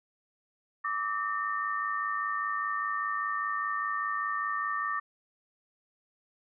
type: tone cluster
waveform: sine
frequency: 1161 / 1266 / 1817 Hz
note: D6 / D#6 / A#6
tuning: -20 / +30 / -45 cents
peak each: -31 / -37 / -34 dBFS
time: 0.84-5 s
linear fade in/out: 10 ms
effects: none

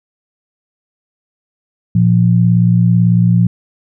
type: tone pair together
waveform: sine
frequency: 116.54 / 174.61 Hz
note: A#2 / F3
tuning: 0 / 0 cents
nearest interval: perfect fifth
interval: 700 cents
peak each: -10 dBFS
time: 1.95-3.47 s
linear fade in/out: 5 ms
effects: none

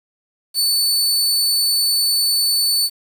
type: tone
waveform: sawtooth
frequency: 4490 Hz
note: C#8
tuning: 21 cents sharp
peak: -12 dBFS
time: 0.54-2.9 s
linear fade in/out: 50 ms
effects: 7-bit

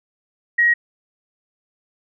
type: tone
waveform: sine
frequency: 1894 Hz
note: A#6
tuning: 27 cents sharp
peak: -12 dBFS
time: 0.58-0.74 s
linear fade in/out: 10 ms
effects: none

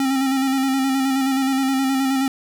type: tone with vibrato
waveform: square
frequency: 267.4 Hz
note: C4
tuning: 38 cents sharp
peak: -18 dBFS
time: 0-2.28 s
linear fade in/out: 2 ms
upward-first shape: square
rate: 9.5 Hz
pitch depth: 27 cents each way
effects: none

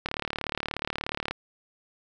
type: click train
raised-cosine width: 0.3 ms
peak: -13 dBFS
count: 47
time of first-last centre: 0.06-1.31 s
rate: 36.8 Hz
effects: none

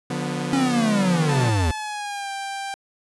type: chord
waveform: sawtooth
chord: B diminished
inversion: first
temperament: equal with one note detuned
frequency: 146.83 / 178.39 / 246.9 Hz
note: D3 / F3 / B3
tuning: 0 / +37 / 0 cents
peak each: -25 dBFS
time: 0.1-1.5 s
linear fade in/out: 5 ms
type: linear sweep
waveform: square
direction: down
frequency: 277.2 to 76 Hz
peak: -19 dBFS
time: 0.53-1.71 s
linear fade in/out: 0 ms
type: tone with pitch glide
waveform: sawtooth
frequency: 880 to 788.5 Hz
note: A5 to G5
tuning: 0 to +10 cents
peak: -24 dBFS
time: 1.29-2.74 s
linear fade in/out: 0 ms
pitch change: -190 cents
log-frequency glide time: 1.62-2.31 s
effects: resampled to 24000 Hz

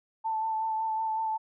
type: tone with vibrato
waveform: sine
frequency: 883 Hz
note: A5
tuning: 6 cents sharp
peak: -27 dBFS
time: 0.24-1.38 s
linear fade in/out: 20 ms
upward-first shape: sine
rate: 5.4 Hz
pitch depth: 20 cents each way
effects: none

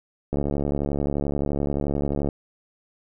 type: click train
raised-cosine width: 2 ms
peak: -12 dBFS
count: 141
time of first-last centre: 0.33-2.288 s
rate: 71.5 Hz
effects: none

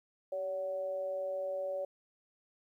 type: tone with amplitude modulation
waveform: sine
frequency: 567 Hz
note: C#5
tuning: 39 cents sharp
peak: -31 dBFS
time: 0.32-1.85 s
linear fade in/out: 5 ms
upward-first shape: sine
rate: 181 Hz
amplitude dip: 55%
effects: 12-bit

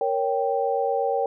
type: chord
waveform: sine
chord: G diminished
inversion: first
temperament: equal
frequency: 466.2 / 554.4 / 784 Hz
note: Bb4 / Db5 / G5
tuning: 0 / 0 / 0 cents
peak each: -25 / -26 / -25 dBFS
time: 0.01-1.26 s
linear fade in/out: 2 ms
effects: none

